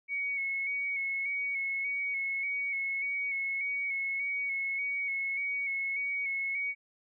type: tone with vibrato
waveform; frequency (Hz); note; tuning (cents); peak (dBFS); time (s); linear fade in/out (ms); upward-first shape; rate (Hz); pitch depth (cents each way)
sine; 2217; C#7; 0; -30; 0.08-6.75; 50; square; 1.7; 24
effects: none